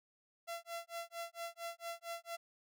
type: tone with tremolo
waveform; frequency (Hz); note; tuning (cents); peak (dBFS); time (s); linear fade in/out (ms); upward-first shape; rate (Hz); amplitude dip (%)
sawtooth; 678; E5; +49; -36; 0.47-2.37; 20; sine; 4.4; 100
effects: none